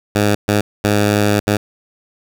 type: tone bursts at uneven times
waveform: 10% pulse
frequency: 103.6 Hz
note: G#2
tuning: 4 cents flat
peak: -4 dBFS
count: 4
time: 0.15-0.35 / 0.48-0.61 / 0.84-1.4 / 1.47-1.57 s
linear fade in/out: 5 ms
effects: none